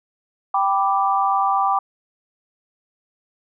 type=chord; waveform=sine; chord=G major; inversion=none; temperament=equal; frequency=784 / 987.8 / 1174.7 Hz; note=G5 / B5 / D6; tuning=0 / 0 / 0 cents; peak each=-19 / -23 / -20 dBFS; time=0.54-1.79 s; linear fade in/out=5 ms; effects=none